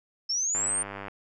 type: linear sweep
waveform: sine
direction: up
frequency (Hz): 5274 to 9010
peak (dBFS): -25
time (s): 0.29-0.83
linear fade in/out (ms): 10
type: click train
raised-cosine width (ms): 0.5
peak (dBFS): -22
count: 54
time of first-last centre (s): 0.55-1.083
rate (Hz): 99.5
effects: none